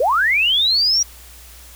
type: linear sweep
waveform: sine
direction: up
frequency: 453.3 to 5770 Hz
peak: -13 dBFS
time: 0-1.03 s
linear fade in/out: 5 ms
effects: added 60 Hz sine -42 dBFS peak until 1.75 s + white hiss -43 dBFS RMS until 1.75 s